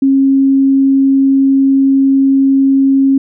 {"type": "tone", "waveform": "sine", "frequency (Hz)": 271.1, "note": "C#4", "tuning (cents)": -38, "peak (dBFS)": -6, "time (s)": [0.02, 3.18], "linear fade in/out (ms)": 5, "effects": []}